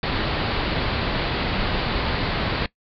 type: low-pass noise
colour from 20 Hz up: pink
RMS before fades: -24 dBFS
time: 0.03-2.66 s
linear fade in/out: 2 ms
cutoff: 4700 Hz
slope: 96 dB/octave
effects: noise-tail reverb RT60 0.1 s tail -20 dB re dry